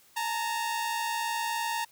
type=tone pair together; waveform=sawtooth; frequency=863.1 / 923 Hz; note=A5 / A#5; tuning=-34 / -17 cents; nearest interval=minor second; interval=117 cents; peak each=-32 / -26 dBFS; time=0.16-1.85 s; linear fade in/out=10 ms; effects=white hiss -60 dBFS RMS until 1.91 s